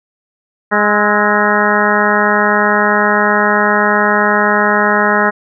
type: harmonic tone with a mistuned harmonic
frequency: 207.7 Hz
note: G#3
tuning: in tune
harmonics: 1 / 2 / 3 / 4 / 5 / 6 / 7 / 8 / 9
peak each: -18 / -18 / -18 / -18 / -18 / -18 / -18 / -18 / -18 dBFS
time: 0.71-5.31 s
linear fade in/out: 20 ms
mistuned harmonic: 6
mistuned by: +54 cents
effects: none